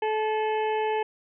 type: harmonic tone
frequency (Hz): 433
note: A4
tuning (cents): -28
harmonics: 1 / 2 / 4 / 5 / 6 / 7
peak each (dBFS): -26 / -27 / -39 / -41 / -40 / -44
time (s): 0.02-1.03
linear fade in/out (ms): 5
effects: none